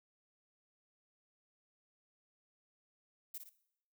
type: noise with echo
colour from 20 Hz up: violet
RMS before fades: -44 dBFS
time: 3.34-3.38 s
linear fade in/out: 5 ms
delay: 57 ms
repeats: 2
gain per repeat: -6 dB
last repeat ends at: 3.494 s
effects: noise-tail reverb RT60 0.7 s tail -17 dB re dry

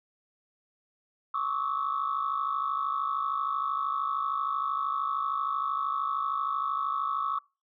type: tone cluster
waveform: sine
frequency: 1100 / 1153 / 1292 Hz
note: C#6 / D6 / E6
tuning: -14 / -32 / -35 cents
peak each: -31 dBFS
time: 1.34-7.39 s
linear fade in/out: 5 ms
effects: noise-tail reverb RT60 0.3 s tail -26 dB re dry + tanh soft clip ceiling -20 dBFS

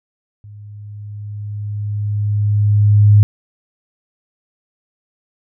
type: tone with level ramp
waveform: sine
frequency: 103.83 Hz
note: G#2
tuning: in tune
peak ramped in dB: -34 to -4 dBFS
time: 0.44-3.23 s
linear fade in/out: 0 ms
effects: none

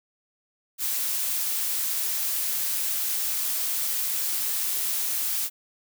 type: noise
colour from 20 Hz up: blue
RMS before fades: -27 dBFS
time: 0.78-5.5 s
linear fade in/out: 50 ms
effects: none

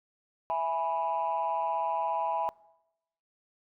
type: chord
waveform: sine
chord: E major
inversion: none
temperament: equal with one note detuned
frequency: 659.3 / 830.6 / 984.9 Hz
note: E5 / G#5 / B5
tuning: 0 / 0 / -5 cents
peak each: -32 / -30 / -30 dBFS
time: 0.5-2.49 s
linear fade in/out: 0 ms
effects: noise-tail reverb RT60 0.9 s tail -23 dB re dry + tanh soft clip ceiling -21 dBFS

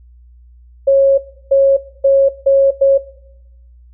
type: tone bursts at uneven times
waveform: sine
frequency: 547 Hz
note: C#5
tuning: 23 cents flat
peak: -6 dBFS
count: 5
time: 0.87-1.18 / 1.51-1.77 / 2.04-2.29 / 2.46-2.71 / 2.81-2.98 s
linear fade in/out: 10 ms
effects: noise-tail reverb RT60 0.9 s tail -20 dB re dry + added 60 Hz sine -40 dBFS peak until 3.93 s

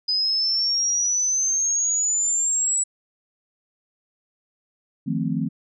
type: exponential sweep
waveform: sine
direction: up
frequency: 4978 to 7880 Hz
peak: -19 dBFS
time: 0.08-2.84 s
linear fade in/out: 10 ms
type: chord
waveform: sine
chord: F dominant seventh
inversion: third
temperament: equal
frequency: 155.56 / 174.61 / 220 / 261.6 Hz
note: Eb3 / F3 / A3 / C4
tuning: 0 / 0 / 0 / 0 cents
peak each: -27 dBFS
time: 5.06-5.49 s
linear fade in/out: 20 ms
effects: none

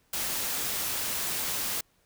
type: noise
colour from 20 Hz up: white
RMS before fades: -31 dBFS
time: 0.13-1.81 s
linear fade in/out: 5 ms
effects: pink hiss -68 dBFS RMS until 2.05 s

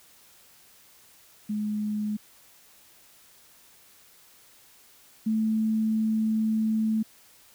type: tone pair in turn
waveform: sine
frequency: 210.9 / 219.3 Hz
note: G#3 / A3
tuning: +27 / -6 cents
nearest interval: minor second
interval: 67 cents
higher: second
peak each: -26 / -22 dBFS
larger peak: second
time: 1.49-2.17 / 5.26-7.03 s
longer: second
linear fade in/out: 10 ms
effects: white hiss -56 dBFS RMS until 7.54 s

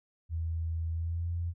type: tone with pitch glide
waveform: sine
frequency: 82 to 85.53 Hz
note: E2 to F2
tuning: -9 to -36 cents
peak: -30 dBFS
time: 0.29-1.54 s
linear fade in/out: 50 ms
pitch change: +73 cents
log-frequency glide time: 0.92-1.29 s
effects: none

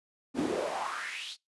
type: noise with high-pass filter sweep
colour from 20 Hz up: brown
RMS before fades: -34 dBFS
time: 0.34-1.37 s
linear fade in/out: 50 ms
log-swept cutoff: 230 to 4300 Hz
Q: 4.3
effects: noise-tail reverb RT60 0.2 s tail -25 dB re dry + resampled to 24000 Hz

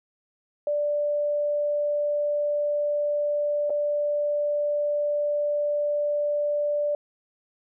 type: tone with dropouts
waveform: sine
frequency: 587.3 Hz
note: D5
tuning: in tune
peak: -22 dBFS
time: 0.67-6.95 s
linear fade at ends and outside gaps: 2 ms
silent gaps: 3.697-3.703 s
effects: none

